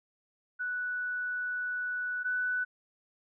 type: tone pair in turn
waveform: sine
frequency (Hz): 1480 / 1491.2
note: F#6 / F#6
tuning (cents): 0 / +13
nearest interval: unison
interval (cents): 13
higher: second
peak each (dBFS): -31 / -28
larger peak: second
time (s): 0.59-2.24 / 2.24-2.65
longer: first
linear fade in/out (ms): 20
effects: none